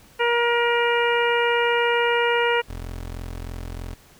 harmonic tone, 473.9 Hz, A#4, 28 cents sharp, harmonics 1 / 2 / 3 / 4 / 5 / 6, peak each -21 / -24 / -26 / -27 / -28 / -29 dBFS, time 0.19-2.62 s, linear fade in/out 20 ms
25% pulse tone, 43.19 Hz, F1, 18 cents flat, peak -27 dBFS, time 2.68-3.95 s, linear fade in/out 20 ms
effects pink hiss -52 dBFS RMS until 4.19 s

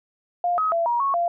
sine tone with pitch steps, 704 / 1270 / 674 / 951 / 1103 / 690 Hz, F5 / D#6 / E5 / A#5 / C#6 / F5, +14 / +35 / +38 / +34 / -9 / -21 cents, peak -19 dBFS, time 0.44-1.28 s, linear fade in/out 2 ms, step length 140 ms, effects none

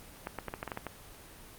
clicks, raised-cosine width 0.5 ms, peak -20 dBFS, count 9, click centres 0.271 / 0.387 / 0.483 / 0.539 / 0.629 / 0.677 / 0.718 / 0.774 / 0.867 s, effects pink hiss -51 dBFS RMS until 1.58 s + Opus 24 kbps

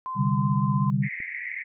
sine tone with vibrato, 1030 Hz, C6, 28 cents flat, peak -29 dBFS, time 0.06-0.9 s, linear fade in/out 0 ms, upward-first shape sine, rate 5.5 Hz, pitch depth 14 cents each way
sine chord, C suspended second, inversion none, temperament just, 130.81 / 147.16 / 196.22 Hz, C3 / D3 / G3, 0 / +4 / +2 cents, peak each -25 dBFS, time 0.15-1.09 s, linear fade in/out 50 ms
pink band-pass noise, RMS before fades -34 dBFS, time 1.02-1.64 s, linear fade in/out 20 ms, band 1900 to 2200 Hz, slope 96 dB/octave
click, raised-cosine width 3 ms, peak -33 dBFS, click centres 1.203 s
effects none

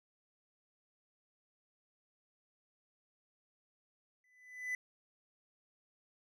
triangle tone with exponential growth, 2000 Hz, B6, 21 cents sharp, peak -31 dBFS, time 4.24-4.75 s, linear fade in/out 2 ms, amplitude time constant 110 ms, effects none

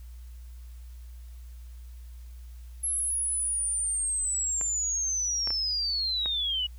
sine linear sweep, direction down, 11140 to 2886 Hz, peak -26 dBFS, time 2.83-6.67 s, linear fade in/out 10 ms
clicks, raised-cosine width 0.5 ms, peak -23 dBFS, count 4, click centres 4.612 / 5.474 / 5.505 / 6.259 s
effects added 60 Hz sine -41 dBFS peak until 6.78 s + white hiss -62 dBFS RMS until 6.78 s

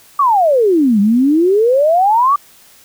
sine exponential two-way sweep, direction down then up, 1185 to 196 to 1185 Hz, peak -8 dBFS, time 0.19-2.36 s, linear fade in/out 5 ms, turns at 1 s, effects white hiss -45 dBFS RMS until 2.84 s

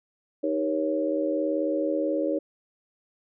sine chord, Eb dominant seventh, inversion none, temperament equal with one note detuned, 311.1 / 392 / 476.2 / 554.4 Hz, Eb4 / G4 / Bb4 / Db5, 0 / 0 / +37 / 0 cents, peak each -27 / -33 / -32 / -27 dBFS, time 0.43-2.39 s, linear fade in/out 10 ms, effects none

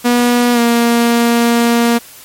sawtooth tone with pitch glide, 242.1 to 235.1 Hz, B3 to A#3, -34 to +15 cents, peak -5 dBFS, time 0.04-1.99 s, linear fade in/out 20 ms, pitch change -51 cents, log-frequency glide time 0.53-0.59 s, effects white hiss -37 dBFS RMS until 2.24 s + MP3 64 kbps

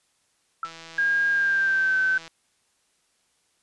sine tone with exponential decay, 1327 Hz, E6, 11 cents sharp, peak -23 dBFS, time 0.63-0.75 s, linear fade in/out 2 ms, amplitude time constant 24 ms
click train, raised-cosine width 0.2 ms, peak -25 dBFS, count 268, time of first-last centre 0.65-2.278 s, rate 164 Hz
sine tone with pitch glide, 1620 to 1532.6 Hz, G#6 to G6, -43 to -40 cents, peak -19 dBFS, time 0.98-2.18 s, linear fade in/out 5 ms, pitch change -97 cents, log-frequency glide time 1.3-1.97 s
effects white hiss -68 dBFS RMS until 3.62 s + resampled to 24000 Hz

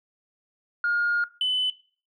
sine tone pair in turn, 1422 / 3013 Hz, F6 / F#7, +31 / +31 cents, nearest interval octave + minor second, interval 1300 cents, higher second, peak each -20 dBFS, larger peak neither, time 0.84-1.24 / 1.41-1.7 s, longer first, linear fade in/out 2 ms, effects noise-tail reverb RT60 0.4 s tail -19 dB re dry + tanh soft clip ceiling -17 dBFS

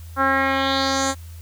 10% pulse tone with low-pass filter sweep, 269.8 Hz, C#4, 47 cents flat, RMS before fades -20 dBFS, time 0.16-1.15 s, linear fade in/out 50 ms, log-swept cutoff 1300 to 8300 Hz, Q 3.1, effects added 83 Hz sine -35 dBFS peak until 1.41 s + white hiss -50 dBFS RMS until 1.41 s

